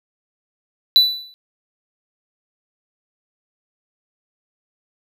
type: tone with exponential decay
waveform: triangle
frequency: 3974 Hz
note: B7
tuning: 10 cents sharp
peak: -4 dBFS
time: 0.96-1.34 s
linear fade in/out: 0 ms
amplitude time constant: 81 ms
effects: none